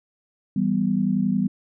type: chord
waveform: sine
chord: E minor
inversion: none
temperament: equal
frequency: 164.81 / 196 / 246.9 Hz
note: E3 / G3 / B3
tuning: 0 / 0 / 0 cents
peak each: -27 / -21 / -24 dBFS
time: 0.56-1.48 s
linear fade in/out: 5 ms
effects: none